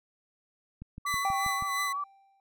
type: click train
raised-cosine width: 5 ms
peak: -29 dBFS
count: 6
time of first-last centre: 0.82-1.624 s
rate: 6.22 Hz
type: tone with vibrato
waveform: sine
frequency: 1133 Hz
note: C#6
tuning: 37 cents sharp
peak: -30 dBFS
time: 1.05-2.04 s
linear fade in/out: 5 ms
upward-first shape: sine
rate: 5.5 Hz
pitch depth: 44 cents each way
type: tone with tremolo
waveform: sawtooth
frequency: 2000 Hz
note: B6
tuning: 21 cents sharp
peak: -26 dBFS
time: 1.06-1.93 s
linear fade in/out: 10 ms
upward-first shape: triangle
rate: 3 Hz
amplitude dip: 70%
type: tone with exponential decay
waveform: triangle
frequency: 784 Hz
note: G5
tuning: in tune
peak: -24 dBFS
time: 1.25-2.4 s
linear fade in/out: 1 ms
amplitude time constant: 250 ms
effects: none

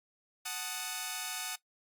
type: chord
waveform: 5% pulse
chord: D# diminished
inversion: first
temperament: equal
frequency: 740 / 880 / 1244.5 Hz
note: F#5 / A5 / D#6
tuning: 0 / 0 / 0 cents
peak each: -28 / -30 / -29 dBFS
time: 0.45-1.56 s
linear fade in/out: 10 ms
effects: noise-tail reverb RT60 0.1 s tail -18 dB re dry + Opus 48 kbps

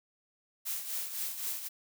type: noise with tremolo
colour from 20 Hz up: blue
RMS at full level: -34 dBFS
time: 0.65-1.69 s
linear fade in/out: 20 ms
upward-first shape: triangle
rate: 3.9 Hz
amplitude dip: 65%
effects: none

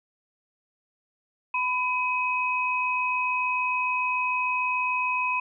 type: tone pair together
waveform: sine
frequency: 999.2 / 2534 Hz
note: B5 / D#7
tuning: +20 / +31 cents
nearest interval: octave + major third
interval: 1611 cents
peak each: -26 dBFS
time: 1.54-5.4 s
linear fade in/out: 5 ms
effects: none

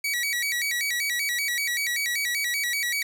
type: tone with vibrato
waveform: sawtooth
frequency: 2093 Hz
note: C7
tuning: in tune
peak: -21 dBFS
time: 0.04-3.03 s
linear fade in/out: 5 ms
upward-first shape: square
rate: 5.2 Hz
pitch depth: 140 cents each way
effects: none

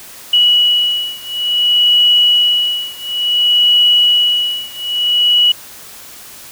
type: beating tone pair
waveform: sine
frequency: 2929 / 2929.57 Hz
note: F#7 / F#7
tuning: -18 / -18 cents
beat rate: 0.57 Hz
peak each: -12 / -13 dBFS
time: 0.33-5.52 s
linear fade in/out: 5 ms
effects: white hiss -35 dBFS RMS until 6.51 s

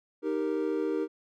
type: chord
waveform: triangle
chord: Eb major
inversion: none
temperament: equal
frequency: 311.1 / 392 / 466.2 Hz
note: Eb4 / G4 / Bb4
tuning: 0 / 0 / 0 cents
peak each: -29 / -30 / -30 dBFS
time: 0.22-1.08 s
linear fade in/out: 50 ms
effects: none

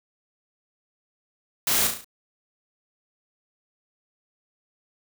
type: noise with echo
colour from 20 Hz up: white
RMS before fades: -23 dBFS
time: 1.67-1.87 s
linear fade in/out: 2 ms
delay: 35 ms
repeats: 5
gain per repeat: -5 dB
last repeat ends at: 2.045 s
effects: none

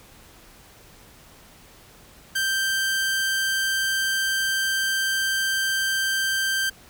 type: tone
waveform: sawtooth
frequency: 1568 Hz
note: G6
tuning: in tune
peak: -18 dBFS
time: 2.35-6.7 s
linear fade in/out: 10 ms
effects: pink hiss -50 dBFS RMS until 6.89 s

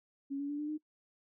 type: tone with pitch steps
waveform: sine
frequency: 277.2 / 284 / 291 / 298.1 / 305.4 Hz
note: C#4 / C#4 / D4 / D4 / D#4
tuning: 0 / +42 / -16 / +26 / -32 cents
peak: -34 dBFS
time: 0.3-0.78 s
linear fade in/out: 20 ms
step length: 96 ms
effects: noise-tail reverb RT60 0.1 s tail -24 dB re dry

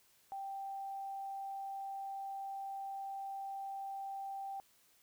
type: tone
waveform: sine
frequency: 784 Hz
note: G5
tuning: in tune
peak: -40 dBFS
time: 0.32-4.6 s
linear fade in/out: 0 ms
effects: white hiss -69 dBFS RMS until 5.02 s

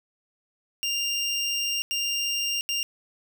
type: tone bursts at uneven times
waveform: 25% pulse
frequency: 2794 Hz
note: F7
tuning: in tune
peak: -21 dBFS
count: 3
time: 0.83-1.82 / 1.91-2.61 / 2.69-2.83 s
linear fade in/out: 0 ms
effects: none

